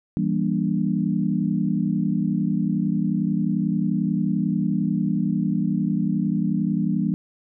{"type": "chord", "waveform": "sine", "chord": "E half-diminished seventh", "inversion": "none", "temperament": "equal with one note detuned", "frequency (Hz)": [164.81, 196, 236.3, 293.7], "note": ["E3", "G3", "Bb3", "D4"], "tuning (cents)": [0, 0, 24, 0], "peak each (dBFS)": [-25, -23, -26, -28], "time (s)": [0.17, 7.14], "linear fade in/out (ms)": 0, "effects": []}